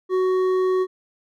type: tone with hard clipping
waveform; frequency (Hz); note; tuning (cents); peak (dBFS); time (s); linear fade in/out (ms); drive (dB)
sine; 372; F#4; +9; -19; 0.09-0.87; 50; 7
effects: none